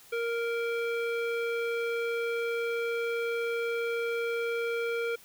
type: tone with low-pass filter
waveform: square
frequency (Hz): 466.2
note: A#4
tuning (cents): 0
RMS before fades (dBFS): -31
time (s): 0.12-5.16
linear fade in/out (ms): 10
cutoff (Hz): 2400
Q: 1.9
effects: white hiss -55 dBFS RMS until 5.24 s